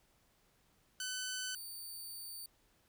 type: tone pair in turn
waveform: 10% pulse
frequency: 1509 / 4582 Hz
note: F#6 / D8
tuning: +34 / -44 cents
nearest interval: octave + perfect fifth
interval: 1922 cents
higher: second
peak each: -30 / -38 dBFS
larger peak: first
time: 1-1.55 / 1.55-2.46 s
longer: second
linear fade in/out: 2 ms
effects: pink hiss -72 dBFS RMS until 2.88 s